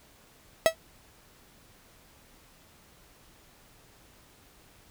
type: tone with exponential decay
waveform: 45% pulse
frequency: 650 Hz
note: E5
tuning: 24 cents flat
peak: -13 dBFS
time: 0.66-0.75 s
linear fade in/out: 0 ms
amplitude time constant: 18 ms
effects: pink hiss -58 dBFS RMS until 4.9 s